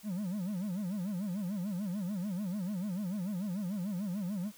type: tone with vibrato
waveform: triangle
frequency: 192.3 Hz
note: G3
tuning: 33 cents flat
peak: -31 dBFS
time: 0.03-4.52 s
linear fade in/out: 50 ms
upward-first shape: sine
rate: 6.8 Hz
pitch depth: 190 cents each way
effects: white hiss -57 dBFS RMS until 4.57 s